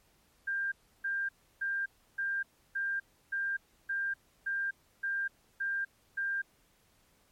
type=tone bursts; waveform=sine; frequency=1593 Hz; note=G6; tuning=27 cents sharp; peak=-30 dBFS; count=11; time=0.47-6.42 s; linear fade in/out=10 ms; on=250 ms; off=320 ms; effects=pink hiss -68 dBFS RMS until 7.31 s + MP3 64 kbps